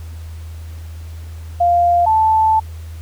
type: tone pair in turn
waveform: sine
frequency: 697 / 878.2 Hz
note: F5 / A5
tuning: -4 / -4 cents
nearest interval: major third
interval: 400 cents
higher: second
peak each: -10 dBFS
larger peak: neither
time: 1.6-2.06 / 2.06-2.6 s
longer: second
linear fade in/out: 10 ms
effects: added 81 Hz sine -28 dBFS peak until 3.01 s + pink hiss -46 dBFS RMS until 3.01 s